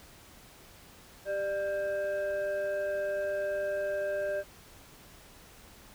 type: tone with frequency modulation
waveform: sine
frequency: 596 Hz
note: D5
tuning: 25 cents sharp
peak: -29 dBFS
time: 1.25-4.44 s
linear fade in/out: 50 ms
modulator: 990 Hz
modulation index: 0.61
effects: pink hiss -54 dBFS RMS until 5.94 s